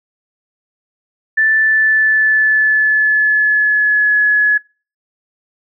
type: tone with pitch glide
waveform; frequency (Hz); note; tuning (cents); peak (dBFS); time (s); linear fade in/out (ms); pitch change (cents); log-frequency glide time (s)
sine; 1760 to 1696.1; A6 to G#6; 0 to +36; -9; 1.37-4.58; 10; -64; 1.57-4.16
effects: noise-tail reverb RT60 0.4 s tail -26 dB re dry